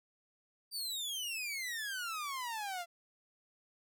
sawtooth exponential sweep, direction down, 4733 to 674 Hz, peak -34 dBFS, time 0.71-2.86 s, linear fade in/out 50 ms, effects none

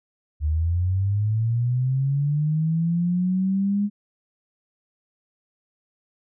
sine linear sweep, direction up, 73.42 to 206.9 Hz, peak -19 dBFS, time 0.4-3.9 s, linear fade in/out 50 ms, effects none

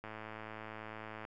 click train, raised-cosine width 0.5 ms, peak -30 dBFS, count 133, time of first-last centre 0.04-1.251 s, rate 109 Hz, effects none

